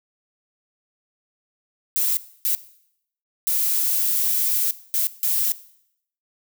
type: noise bursts at uneven times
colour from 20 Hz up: violet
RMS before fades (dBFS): -21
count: 5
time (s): 1.96-2.17 / 2.45-2.55 / 3.47-4.71 / 4.94-5.07 / 5.23-5.52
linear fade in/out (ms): 0
effects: noise-tail reverb RT60 0.7 s tail -17 dB re dry